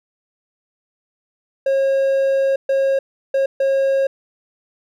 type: tone bursts at uneven times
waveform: triangle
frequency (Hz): 542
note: C#5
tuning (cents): -39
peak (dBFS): -12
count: 4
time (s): 1.66-2.56 / 2.69-2.99 / 3.34-3.46 / 3.6-4.07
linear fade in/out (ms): 5
effects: none